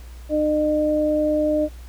sine tone pair together, 303.5 / 607 Hz, D#4 / D#5, -43 / -43 cents, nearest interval octave, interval 1200 cents, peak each -21 / -19 dBFS, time 0.29-1.69 s, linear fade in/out 50 ms, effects added 60 Hz sine -36 dBFS peak until 1.88 s + pink hiss -50 dBFS RMS until 1.88 s

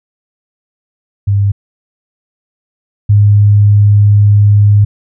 sine tone pair in turn, 100.4 / 103.04 Hz, G2 / G#2, +42 / -13 cents, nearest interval unison, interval 45 cents, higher second, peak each -7 / -3 dBFS, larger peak second, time 1.27-1.52 / 3.09-4.85 s, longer second, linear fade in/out 10 ms, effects none

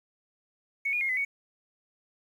triangle tone with pitch steps, 2217 / 2439 / 2143 / 2022 / 2230 Hz, C#7 / D#7 / C7 / B6 / C#7, 0 / -35 / +41 / +40 / +10 cents, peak -22 dBFS, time 0.85-1.25 s, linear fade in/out 10 ms, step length 80 ms, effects tanh soft clip ceiling -24 dBFS + 10-bit

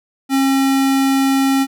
square tone, 270 Hz, C#4, 45 cents flat, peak -13 dBFS, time 0.29-1.67 s, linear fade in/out 50 ms, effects none

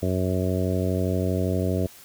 harmonic tone, 92.5 Hz, F#2, in tune, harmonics 1 / 2 / 3 / 4 / 5 / 6 / 7, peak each -25 / -28 / -30 / -31 / -32 / -33 / -33 dBFS, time 0.02-1.87 s, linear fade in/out 10 ms, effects white hiss -48 dBFS RMS until 2.04 s

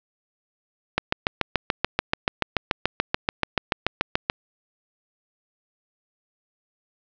click train, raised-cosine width 0.3 ms, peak -3 dBFS, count 24, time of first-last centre 0.98-4.299 s, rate 6.93 Hz, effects low-pass 5000 Hz 12 dB/octave

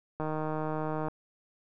click train, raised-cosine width 1 ms, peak -20 dBFS, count 138, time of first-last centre 0.2-1.084 s, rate 155 Hz, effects none

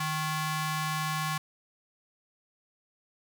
sawtooth ring-modulated tone, 622.3 Hz, D#5, in tune, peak -22 dBFS, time 0-1.38 s, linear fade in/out 5 ms, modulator 467 Hz, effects none

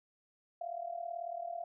sine tone with amplitude modulation, 688 Hz, F5, 26 cents flat, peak -34 dBFS, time 0.61-1.64 s, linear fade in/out 5 ms, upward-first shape sine, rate 38.2 Hz, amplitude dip 80%, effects none

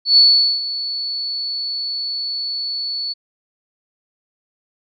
sine tone with ADSR envelope, 4435 Hz, C#8, in tune, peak -6 dBFS, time 0.05-3.14 s, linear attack 120 ms, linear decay 430 ms, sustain -15 dB, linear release 22 ms, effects none

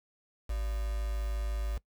sine tone with quantisation, 53 Hz, G#1, 36 cents sharp, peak -30 dBFS, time 0.49-1.78 s, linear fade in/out 10 ms, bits 7, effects noise-tail reverb RT60 0.1 s tail -21 dB re dry

